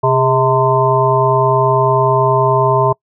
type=harmonic tone with a mistuned harmonic; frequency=129.3 Hz; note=C3; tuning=20 cents flat; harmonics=1 / 3 / 5 / 7 / 8; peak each=-16 / -16 / -16 / -16 / -16 dBFS; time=0.03-2.93 s; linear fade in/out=10 ms; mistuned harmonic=3; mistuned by=+80 cents; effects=noise-tail reverb RT60 0.1 s tail -26 dB re dry